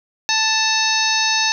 harmonic tone with a mistuned harmonic, 880 Hz, A5, in tune, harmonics 1 / 2 / 3 / 4 / 5 / 6 / 7, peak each -23 / -23 / -23 / -23 / -23 / -23 / -23 dBFS, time 0.29-1.52 s, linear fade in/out 0 ms, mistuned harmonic 4, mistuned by +110 cents, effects none

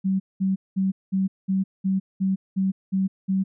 sine tone bursts, 191.3 Hz, G3, 42 cents flat, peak -19 dBFS, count 10, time 0.04-3.44 s, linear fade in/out 20 ms, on 160 ms, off 200 ms, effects none

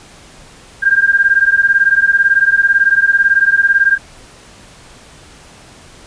sine beating tone pair, 1591 / 1609 Hz, G6 / G6, +25 / +45 cents, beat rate 18 Hz, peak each -11 dBFS, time 0.82-3.98 s, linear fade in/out 20 ms, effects pink hiss -40 dBFS RMS until 6.06 s + resampled to 22050 Hz

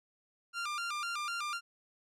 sawtooth tone with vibrato, 1288 Hz, E6, 41 cents flat, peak -31 dBFS, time 0.53-1.61 s, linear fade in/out 50 ms, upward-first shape square, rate 4 Hz, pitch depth 130 cents each way, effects low-pass 8000 Hz 12 dB/octave

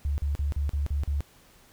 sine tone bursts, 71.7 Hz, D2, 41 cents flat, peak -24 dBFS, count 7, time 0.05-1.206 s, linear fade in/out 0 ms, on 130 ms, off 41 ms, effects pink hiss -57 dBFS RMS until 1.72 s

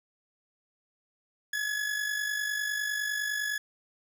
40% pulse tone with amplitude modulation, 1696 Hz, G#6, 36 cents sharp, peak -26 dBFS, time 1.53-3.58 s, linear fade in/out 5 ms, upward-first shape sine, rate 49.9 Hz, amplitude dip 55%, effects none

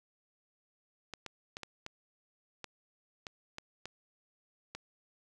clicks, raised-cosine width 0.2 ms, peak -24 dBFS, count 10, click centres 1.137 / 1.263 / 1.569 / 1.633 / 1.864 / 2.643 / 3.268 / 3.584 / 3.856 / 4.75 s, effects none

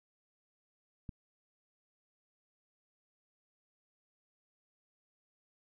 click, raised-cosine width 5 ms, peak -30 dBFS, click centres 1.092 s, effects none

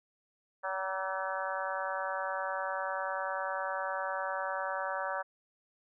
harmonic tone with a mistuned harmonic, 190 Hz, F#3, 46 cents sharp, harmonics 3 / 4 / 5 / 6 / 7 / 8 / 9, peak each -38 / -40 / -39 / -41 / -42 / -40 / -43 dBFS, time 0.63-5.23 s, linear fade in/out 20 ms, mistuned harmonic 6, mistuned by +31 cents, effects none

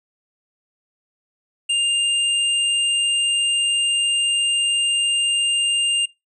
sine tone pair together, 2803 / 8424 Hz, F7 / C9, +6 / +11 cents, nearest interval octave + perfect fifth, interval 1905 cents, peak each -17 / -24 dBFS, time 1.69-6.06 s, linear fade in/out 10 ms, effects noise-tail reverb RT60 0.2 s tail -21 dB re dry

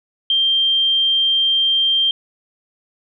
sine tone, 3170 Hz, G7, 19 cents sharp, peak -13 dBFS, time 0.3-2.11 s, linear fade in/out 2 ms, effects none

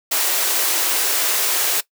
white high-pass noise, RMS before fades -19 dBFS, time 0.11-1.81 s, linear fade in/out 10 ms, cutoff 310 Hz, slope 96 dB/octave, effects noise-tail reverb RT60 0.1 s tail -19 dB re dry

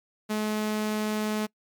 sawtooth tone, 213.7 Hz, G#3, 50 cents sharp, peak -22 dBFS, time 0.29-1.47 s, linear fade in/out 20 ms, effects noise-tail reverb RT60 0.1 s tail -25 dB re dry + MP3 96 kbps

